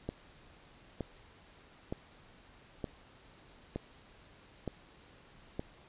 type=click train; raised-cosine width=2 ms; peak=-22 dBFS; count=7; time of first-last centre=0.09-5.595 s; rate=1.09 Hz; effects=pink hiss -59 dBFS RMS until 5.88 s + resampled to 8000 Hz